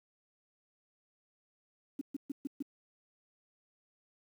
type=tone bursts; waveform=sine; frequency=280 Hz; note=C#4; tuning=18 cents sharp; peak=-33 dBFS; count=5; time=1.99-2.625 s; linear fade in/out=5 ms; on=23 ms; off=130 ms; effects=10-bit